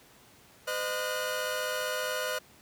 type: tone cluster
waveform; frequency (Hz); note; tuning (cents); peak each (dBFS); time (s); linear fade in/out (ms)
sawtooth; 508 / 613 / 1449; B4 / D#5 / F#6; +49 / -26 / -37; -31; 0.67-2.39; 10
effects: pink hiss -57 dBFS RMS until 2.61 s + high-pass 80 Hz 12 dB/octave